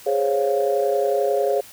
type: chord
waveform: sine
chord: Db major seventh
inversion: second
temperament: equal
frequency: 415.3 / 523.3 / 554.4 / 698.5 Hz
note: Ab4 / C5 / Db5 / F5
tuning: 0 / 0 / 0 / 0 cents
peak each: -21 / -26 / -21 / -25 dBFS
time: 0.06-1.61 s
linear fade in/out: 10 ms
effects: tanh soft clip ceiling -8 dBFS + white hiss -44 dBFS RMS until 1.72 s